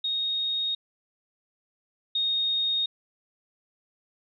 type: tone pair in turn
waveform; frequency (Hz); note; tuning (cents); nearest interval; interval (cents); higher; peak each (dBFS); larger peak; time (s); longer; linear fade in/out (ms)
sine; 3729 / 3715; A#7 / A#7; 0 / -7; unison; 7; first; -25 / -23; second; 0.04-0.75 / 2.15-2.86; neither; 5
effects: none